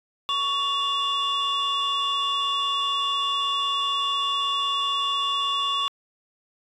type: tone cluster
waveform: sine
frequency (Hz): 1121 / 2822 / 3473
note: C#6 / F7 / A7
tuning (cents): +19 / +17 / -23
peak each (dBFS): -24 / -28 / -25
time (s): 0.29-5.88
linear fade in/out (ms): 0
effects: tanh soft clip ceiling -17 dBFS